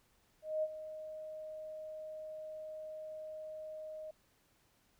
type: tone with ADSR envelope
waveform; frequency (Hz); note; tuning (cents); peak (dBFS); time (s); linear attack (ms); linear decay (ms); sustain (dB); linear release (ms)
sine; 622.3; D#5; 0; -30; 0.42-4.11; 210; 43; -13; 6
effects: pink hiss -72 dBFS RMS until 4.99 s